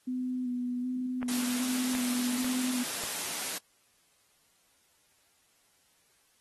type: tone with vibrato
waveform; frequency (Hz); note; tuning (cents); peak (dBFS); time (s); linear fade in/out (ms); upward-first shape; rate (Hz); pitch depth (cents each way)
sine; 250; B3; +21; -30; 0.07-2.84; 10; square; 1.3; 21
type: clicks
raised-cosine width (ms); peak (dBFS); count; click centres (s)
0.5; -23; 4; 1.229 / 1.951 / 2.445 / 3.037
type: high-pass noise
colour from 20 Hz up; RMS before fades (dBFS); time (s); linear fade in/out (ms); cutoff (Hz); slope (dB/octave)
white; -35; 1.28-3.58; 5; 180; 12
effects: white hiss -68 dBFS RMS until 6.4 s + AAC 32 kbps